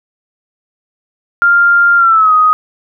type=tone with pitch glide; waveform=sine; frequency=1396.9 to 1251.7 Hz; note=F6 to D#6; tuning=0 to +10 cents; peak=-5 dBFS; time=1.42-2.53 s; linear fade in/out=0 ms; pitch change=-190 cents; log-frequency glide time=1.97-2.33 s; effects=none